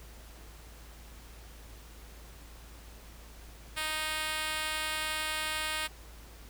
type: tone with high-pass filter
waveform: 5% pulse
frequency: 311.1 Hz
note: D#4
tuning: in tune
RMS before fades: -34 dBFS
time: 3.76-5.88 s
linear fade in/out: 20 ms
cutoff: 740 Hz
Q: 0.52
effects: added 55 Hz sine -49 dBFS peak until 6.49 s + pink hiss -54 dBFS RMS until 6.49 s